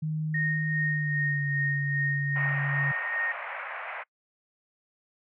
sine tone with pitch glide, 155.56 to 141.01 Hz, D#3 to C#3, 0 to +30 cents, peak -27 dBFS, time 0.02-2.92 s, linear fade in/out 10 ms, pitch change -170 cents, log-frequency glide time 0.72-1.51 s
sine tone with tremolo, 1852 Hz, A#6, 12 cents flat, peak -26 dBFS, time 0.34-3.32 s, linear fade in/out 5 ms, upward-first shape sine, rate 2.5 Hz, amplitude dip 45%
white band-pass noise, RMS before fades -37 dBFS, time 2.35-4.04 s, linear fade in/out 20 ms, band 570 to 2300 Hz, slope 48 dB/octave
effects noise-tail reverb RT60 0.1 s tail -25 dB re dry

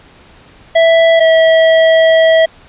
square tone pair in turn, 659.3 / 648.3 Hz, E5 / E5, 0 / -29 cents, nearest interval unison, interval 29 cents, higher first, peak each -6 dBFS, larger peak neither, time 0.75-1.2 / 1.2-2.46 s, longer second, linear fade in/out 10 ms, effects pink hiss -42 dBFS RMS until 2.68 s + resampled to 8000 Hz

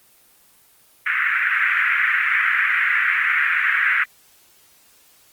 white band-pass noise, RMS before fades -19 dBFS, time 1.06-4.04 s, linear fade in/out 5 ms, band 1400 to 2200 Hz, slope 48 dB/octave, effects white hiss -54 dBFS RMS until 5.32 s + Opus 24 kbps

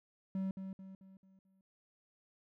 triangle tone with echo, 191.1 Hz, G3, 44 cents flat, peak -32 dBFS, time 0.35-0.51 s, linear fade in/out 2 ms, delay 220 ms, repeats 5, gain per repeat -7 dB, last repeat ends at 1.61 s, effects none

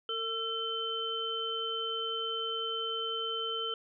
sine tone cluster, 453 / 1345 / 3077 Hz, A#4 / E6 / G7, -50 / +34 / -33 cents, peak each -38 / -38 / -34 dBFS, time 0.09-3.74 s, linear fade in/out 2 ms, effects none

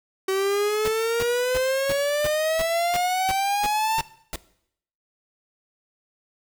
45% pulse exponential sweep, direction up, 379.6 to 903 Hz, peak -21 dBFS, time 0.28-4.01 s, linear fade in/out 5 ms
pink noise bursts, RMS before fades -30 dBFS, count 11, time 0.85-4.358 s, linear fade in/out 0 ms, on 28 ms, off 320 ms
effects noise-tail reverb RT60 0.7 s tail -18 dB re dry

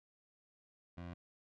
20% pulse tone, 87.1 Hz, F2, 4 cents flat, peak -40 dBFS, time 0.97-1.14 s, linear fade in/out 10 ms, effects low-pass 3000 Hz 12 dB/octave

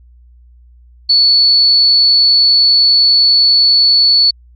sine tone, 4435 Hz, C#8, in tune, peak -6 dBFS, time 1.09-4.31 s, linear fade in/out 10 ms, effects added 60 Hz sine -40 dBFS peak until 4.55 s + Opus 48 kbps

